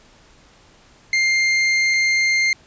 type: tone pair in turn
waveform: 40% pulse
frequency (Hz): 2108 / 2108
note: C7 / C7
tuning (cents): +12 / +12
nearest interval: unison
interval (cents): 0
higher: neither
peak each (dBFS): -14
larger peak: neither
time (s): 1.13-1.94 / 1.94-2.53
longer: first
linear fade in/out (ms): 2
effects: pink hiss -51 dBFS RMS until 2.66 s + resampled to 16000 Hz